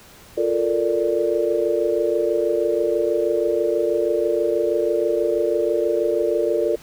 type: chord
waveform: sine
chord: Bb major seventh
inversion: second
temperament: equal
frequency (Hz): 349.2 / 440 / 466.2 / 587.3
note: F4 / A4 / Bb4 / D5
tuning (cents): 0 / 0 / 0 / 0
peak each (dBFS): -23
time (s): 0.37-6.76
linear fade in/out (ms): 10
effects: pink hiss -46 dBFS RMS until 6.82 s